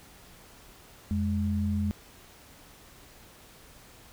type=tone pair together; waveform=sine; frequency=87.31 / 207.4 Hz; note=F2 / G#3; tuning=0 / -2 cents; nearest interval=octave + minor third; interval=1498 cents; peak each=-28 dBFS; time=1.11-1.91 s; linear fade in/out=0 ms; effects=pink hiss -53 dBFS RMS until 4.12 s